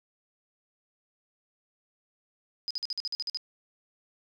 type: tone bursts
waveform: sine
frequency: 4987 Hz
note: D#8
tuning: 3 cents sharp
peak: -29 dBFS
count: 10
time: 2.68-3.372 s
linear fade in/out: 0 ms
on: 26 ms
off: 48 ms
effects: none